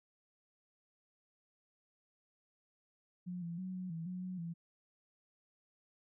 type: tone with pitch steps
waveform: sine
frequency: 179.1 / 169.6 / 185.8 / 183.6 / 164.2 / 182.1 / 183.9 / 168.2 Hz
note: F3 / E3 / F#3 / F#3 / E3 / F#3 / F#3 / E3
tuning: +44 / +50 / +7 / -13 / -6 / -27 / -10 / +35 cents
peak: -39 dBFS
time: 3.26-4.54 s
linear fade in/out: 20 ms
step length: 160 ms
effects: none